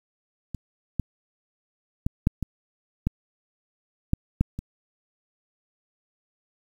clicks, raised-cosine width 5 ms, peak -20 / -12 / -11 / -6 / -15 / -10 / -8 / -7 / -19 dBFS, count 9, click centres 0.547 / 0.997 / 2.065 / 2.271 / 2.427 / 3.07 / 4.134 / 4.41 / 4.59 s, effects 8-bit

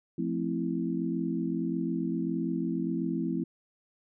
sine chord, F major seventh, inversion none, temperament equal, 174.61 / 220 / 261.6 / 329.6 Hz, F3 / A3 / C4 / E4, 0 / 0 / 0 / 0 cents, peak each -33 / -35 / -33 / -33 dBFS, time 0.18-3.44 s, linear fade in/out 5 ms, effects none

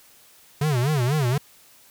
square tone with vibrato, 136.6 Hz, C#3, 25 cents flat, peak -20 dBFS, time 0.61-1.38 s, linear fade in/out 5 ms, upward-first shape sine, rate 4.1 Hz, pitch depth 230 cents each way, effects white hiss -53 dBFS RMS until 1.9 s

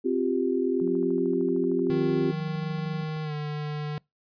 sine chord, C suspended fourth, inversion none, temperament equal with one note detuned, 261.6 / 351 / 392 Hz, C4 / F4 / G4, 0 / +9 / 0 cents, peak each -27 dBFS, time 0.04-2.32 s, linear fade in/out 20 ms
click train, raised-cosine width 1 ms, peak -36 dBFS, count 32, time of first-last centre 0.8-3.166 s, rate 13.1 Hz
sine tone, 180 Hz, F#3, 47 cents flat, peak -32 dBFS, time 0.81-3.04 s, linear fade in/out 5 ms
square tone with pitch glide, 155.56 to 149.57 Hz, D#3 to D3, 0 to +32 cents, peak -30 dBFS, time 1.9-3.98 s, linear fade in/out 0 ms, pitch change -68 cents, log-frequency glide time 3.23-3.33 s
effects noise-tail reverb RT60 0.2 s tail -25 dB re dry + resampled to 11025 Hz

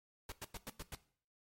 pink noise bursts, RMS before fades -45 dBFS, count 6, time 0.29-0.95 s, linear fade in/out 2 ms, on 30 ms, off 96 ms, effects noise-tail reverb RT60 0.5 s tail -17 dB re dry + MP3 64 kbps

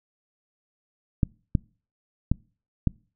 clicks, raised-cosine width 5 ms, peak -8 dBFS, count 4, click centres 1.232 / 1.552 / 2.316 / 2.873 s, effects noise-tail reverb RT60 0.4 s tail -26 dB re dry

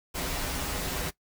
pink noise with comb filter, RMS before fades -32 dBFS, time 0.14-1.11 s, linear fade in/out 20 ms, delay 9.1 ms, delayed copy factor -0.65, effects noise-tail reverb RT60 0.1 s tail -18 dB re dry

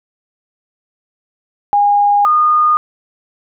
sine tone pair in turn, 817 / 1224.1 Hz, G#5 / D#6, -29 / -29 cents, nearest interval perfect fifth, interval 700 cents, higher second, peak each -8 dBFS, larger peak neither, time 1.73-2.25 / 2.25-2.77 s, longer neither, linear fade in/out 0 ms, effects none

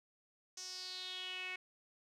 sawtooth tone with band-pass filter sweep, 368.9 Hz, F#4, 5 cents flat, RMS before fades -45 dBFS, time 0.57-1.56 s, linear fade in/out 5 ms, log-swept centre 6000 to 2300 Hz, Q 5.5, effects none

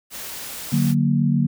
white noise, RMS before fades -33 dBFS, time 0.1-0.95 s, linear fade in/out 50 ms
sine chord, D augmented, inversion none, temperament equal, 146.83 / 185 / 233.1 Hz, D3 / F#3 / A#3, 0 / 0 / 0 cents, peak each -19 / -22 / -20 dBFS, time 0.72-1.47 s, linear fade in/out 10 ms
effects none

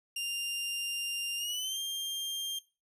sawtooth tone with pitch glide, 2794 to 3191 Hz, F7 to G7, 0 to +30 cents, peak -30 dBFS, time 0.16-2.59 s, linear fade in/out 5 ms, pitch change +230 cents, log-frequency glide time 1.37-1.79 s, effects noise-tail reverb RT60 0.3 s tail -19 dB re dry + resampled to 32000 Hz

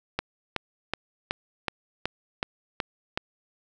click train, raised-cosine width 0.3 ms, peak -10 dBFS, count 9, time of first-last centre 0.19-3.175 s, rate 2.68 Hz, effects none

